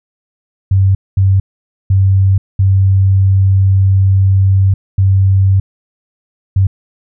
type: tone bursts at uneven times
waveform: sine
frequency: 96.4 Hz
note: G2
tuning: 28 cents flat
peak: -6 dBFS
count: 6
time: 0.71-0.95 / 1.17-1.4 / 1.9-2.38 / 2.59-4.74 / 4.98-5.6 / 6.56-6.67 s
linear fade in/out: 5 ms
effects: none